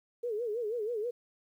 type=tone with vibrato; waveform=sine; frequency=449.9 Hz; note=A4; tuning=39 cents sharp; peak=-31 dBFS; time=0.23-1.11 s; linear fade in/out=10 ms; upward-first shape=sine; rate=6.2 Hz; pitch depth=150 cents each way; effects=11-bit